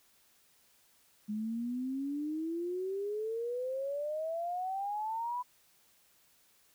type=exponential sweep; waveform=sine; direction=up; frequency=207.7 to 1000 Hz; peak=-33 dBFS; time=1.28-5.43 s; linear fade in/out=20 ms; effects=white hiss -67 dBFS RMS until 6.74 s

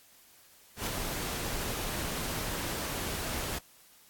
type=noise with ADSR envelope; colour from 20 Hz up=pink; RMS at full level=-31 dBFS; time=0.76-3.59 s; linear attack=110 ms; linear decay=5 ms; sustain=-4 dB; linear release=11 ms; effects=white hiss -59 dBFS RMS until 4.09 s + AAC 64 kbps

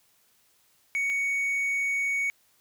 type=tone pair in turn; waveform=triangle; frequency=2232 / 2232 Hz; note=C#7 / C#7; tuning=+11 / +11 cents; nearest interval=unison; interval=0 cents; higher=neither; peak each=-23 / -23 dBFS; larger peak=neither; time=0.95-1.1 / 1.1-2.3 s; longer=second; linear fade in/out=0 ms; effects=white hiss -65 dBFS RMS until 2.6 s

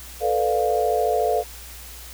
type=chord; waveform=sine; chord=B half-diminished seventh; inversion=third; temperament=equal with one note detuned; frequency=440 / 493.9 / 587.3 / 701.3 Hz; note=A4 / B4 / D5 / F5; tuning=0 / 0 / 0 / +7 cents; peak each=-23 / -25 / -26 / -22 dBFS; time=0.2-1.44 s; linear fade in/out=50 ms; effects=added 60 Hz sine -41 dBFS peak until 2.13 s + white hiss -41 dBFS RMS until 2.13 s

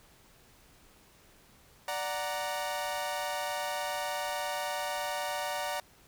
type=chord; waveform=sawtooth; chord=D augmented; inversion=none; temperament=equal; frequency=587.3 / 740 / 932.3 Hz; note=D5 / F#5 / A#5; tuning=0 / 0 / 0 cents; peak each=-33 dBFS; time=1.88-5.8 s; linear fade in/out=2 ms; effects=pink hiss -60 dBFS RMS until 6.07 s

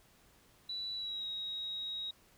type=tone with pitch glide; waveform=sine; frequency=3951 to 3797 Hz; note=B7 to A#7; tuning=0 to +31 cents; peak=-37 dBFS; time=0.69-2.11 s; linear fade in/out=5 ms; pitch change=-69 cents; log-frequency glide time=0.95-1.28 s; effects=pink hiss -65 dBFS RMS until 2.37 s

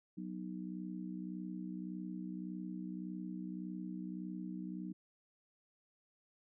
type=harmonic tone; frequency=61.74 Hz; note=B1; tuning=in tune; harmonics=3 / 4 / 5; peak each=-43 / -48 / -46 dBFS; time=0.17-4.93 s; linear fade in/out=10 ms; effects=none

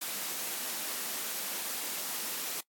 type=high-pass noise; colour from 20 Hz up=white; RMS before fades=-36 dBFS; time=0.01-2.61 s; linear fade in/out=10 ms; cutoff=180 Hz; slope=24 dB/octave; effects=noise-tail reverb RT60 0.1 s tail -23 dB re dry + AAC 64 kbps

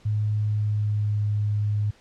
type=tone with pitch glide; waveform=sine; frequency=105.9 to 104.38 Hz; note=G#2 to G#2; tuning=+34 to +9 cents; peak=-21 dBFS; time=0.05-1.91 s; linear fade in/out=10 ms; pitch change=-25 cents; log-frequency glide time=0.34-1.21 s; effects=pink hiss -56 dBFS RMS until 2 s + low-pass 6000 Hz 12 dB/octave

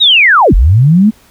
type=linear two-way sweep; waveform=sine; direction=down then up; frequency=3900 to 36.82 to 225.3 Hz; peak=-3 dBFS; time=0-1.11 s; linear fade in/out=20 ms; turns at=0.54 s; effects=pink hiss -45 dBFS RMS until 1.3 s

